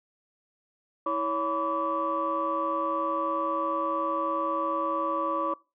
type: tone cluster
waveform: sine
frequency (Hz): 325 / 560 / 997 / 1148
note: E4 / C#5 / B5 / D6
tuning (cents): -24 / +18 / +16 / -40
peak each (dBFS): -33 / -31 / -33 / -27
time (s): 1.06-5.54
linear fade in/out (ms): 5
effects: noise-tail reverb RT60 0.3 s tail -24 dB re dry + tanh soft clip ceiling -17 dBFS